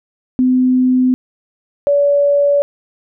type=tone pair in turn; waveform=sine; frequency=254.6 / 571.6 Hz; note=C4 / D5; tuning=-47 / -47 cents; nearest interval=octave + major second; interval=1400 cents; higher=second; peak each=-9 dBFS; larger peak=neither; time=0.39-1.14 / 1.87-2.62 s; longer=neither; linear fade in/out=0 ms; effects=none